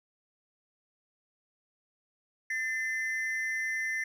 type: ring-modulated tone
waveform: triangle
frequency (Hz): 1923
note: B6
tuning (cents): -47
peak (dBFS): -25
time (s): 2.5-4.04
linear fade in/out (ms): 5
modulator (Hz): 135
effects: none